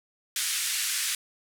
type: band-pass noise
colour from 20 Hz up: white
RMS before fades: -29 dBFS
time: 0.36-1.15 s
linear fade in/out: 2 ms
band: 1600 to 11000 Hz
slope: 24 dB/octave
effects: none